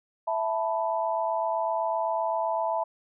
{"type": "chord", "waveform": "sine", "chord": "E suspended fourth", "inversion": "none", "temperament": "equal", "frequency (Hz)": [659.3, 880, 987.8], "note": ["E5", "A5", "B5"], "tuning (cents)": [0, 0, 0], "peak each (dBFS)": [-28, -29, -31], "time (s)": [0.27, 2.84], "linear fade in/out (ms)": 10, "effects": []}